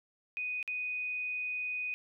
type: tone with dropouts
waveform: sine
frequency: 2489 Hz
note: D#7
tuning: in tune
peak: -33 dBFS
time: 0.37-1.94 s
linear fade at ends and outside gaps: 0 ms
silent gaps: 0.628-0.677 s
effects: none